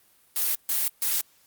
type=noise bursts; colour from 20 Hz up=blue; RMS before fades=-25 dBFS; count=3; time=0.36-1.21 s; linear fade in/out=2 ms; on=190 ms; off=140 ms; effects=white hiss -61 dBFS RMS until 1.46 s + Opus 32 kbps